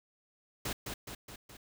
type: noise with echo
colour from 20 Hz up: pink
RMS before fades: -36 dBFS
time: 0.65-0.73 s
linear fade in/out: 5 ms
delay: 210 ms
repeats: 4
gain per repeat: -4 dB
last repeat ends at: 1.57 s
effects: none